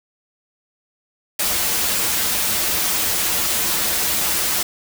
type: noise with comb filter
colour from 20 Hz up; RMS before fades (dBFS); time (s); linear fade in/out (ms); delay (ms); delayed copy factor
white; -20; 1.39-4.63; 5; 7.5; -0.6
effects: none